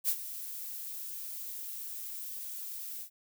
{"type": "noise with ADSR envelope", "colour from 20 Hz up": "violet", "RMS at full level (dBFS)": -27, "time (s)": [0.04, 3.1], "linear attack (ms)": 46, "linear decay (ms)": 67, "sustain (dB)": -14, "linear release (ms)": 93, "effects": []}